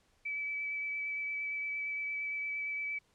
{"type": "tone with vibrato", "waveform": "sine", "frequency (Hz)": 2300, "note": "D7", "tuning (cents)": -37, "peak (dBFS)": -34, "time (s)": [0.25, 2.99], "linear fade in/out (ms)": 10, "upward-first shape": "triangle", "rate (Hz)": 8.7, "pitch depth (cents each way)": 14, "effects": ["pink hiss -71 dBFS RMS until 3.14 s", "low-pass 9000 Hz 12 dB/octave"]}